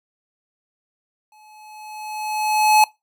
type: tone with exponential growth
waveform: square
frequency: 855 Hz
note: A5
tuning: 50 cents flat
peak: -10 dBFS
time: 1.32-2.84 s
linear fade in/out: 2 ms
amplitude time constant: 330 ms
effects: noise-tail reverb RT60 0.2 s tail -22 dB re dry